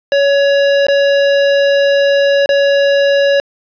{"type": "tone with dropouts", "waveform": "square", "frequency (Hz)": 561, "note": "C#5", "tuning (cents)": 21, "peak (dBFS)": -9, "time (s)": [0.12, 3.4], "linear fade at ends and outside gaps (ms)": 1, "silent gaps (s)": [[0.868, 0.884], [2.46, 2.491]], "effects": ["resampled to 11025 Hz", "8-bit"]}